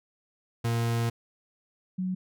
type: tone pair in turn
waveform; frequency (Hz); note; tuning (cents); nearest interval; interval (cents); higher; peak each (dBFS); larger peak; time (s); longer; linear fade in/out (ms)
40% pulse / sine; 116.54 / 185; A#2 / F#3; 0 / 0; minor sixth; 800; second; -24 / -27; first; 0.64-1.1 / 1.98-2.15; first; 10
effects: none